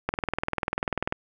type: click train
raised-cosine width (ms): 0.5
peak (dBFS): -10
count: 22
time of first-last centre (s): 0.09-1.124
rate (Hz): 20.3
effects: none